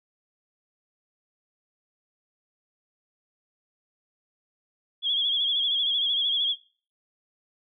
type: tone with vibrato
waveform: sine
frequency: 3322 Hz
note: G#7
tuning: in tune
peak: -22 dBFS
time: 5.02-6.56 s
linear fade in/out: 50 ms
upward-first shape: sine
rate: 13 Hz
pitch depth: 63 cents each way
effects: noise-tail reverb RT60 0.4 s tail -20 dB re dry